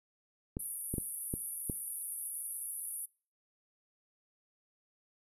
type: clicks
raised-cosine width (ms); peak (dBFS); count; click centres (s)
3; -22; 5; 0.569 / 0.94 / 0.982 / 1.339 / 1.698
type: band-pass noise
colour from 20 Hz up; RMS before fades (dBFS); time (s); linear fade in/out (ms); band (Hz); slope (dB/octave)
pink; -41; 0.59-3.06; 10; 9600 to 12000; 96
effects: noise-tail reverb RT60 0.4 s tail -26 dB re dry